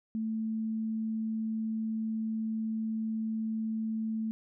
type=tone; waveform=sine; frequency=221 Hz; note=A3; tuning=8 cents sharp; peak=-30 dBFS; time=0.15-4.31 s; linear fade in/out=0 ms; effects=none